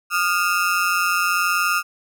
35% pulse ring-modulated tone, 1318.5 Hz, E6, in tune, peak -13 dBFS, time 0.1-1.83 s, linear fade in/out 50 ms, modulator 90.4 Hz, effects none

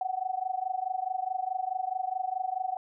sine tone with amplitude modulation, 749 Hz, F#5, 21 cents sharp, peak -25 dBFS, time 0.01-2.77 s, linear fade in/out 2 ms, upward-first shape sine, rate 24.7 Hz, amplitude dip 90%, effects none

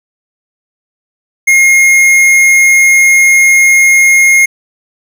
sine tone with tanh clipping, 2143 Hz, C7, 41 cents sharp, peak -5 dBFS, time 1.47-4.46 s, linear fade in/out 10 ms, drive 15 dB, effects none

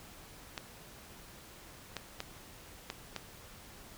clicks, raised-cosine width 0.2 ms, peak -20 dBFS, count 5, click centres 0.578 / 1.967 / 2.204 / 2.901 / 3.163 s, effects pink hiss -53 dBFS RMS until 3.97 s

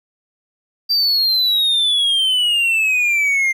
triangle exponential sweep, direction down, 4719 to 2095 Hz, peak -12 dBFS, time 0.89-3.53 s, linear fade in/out 20 ms, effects none

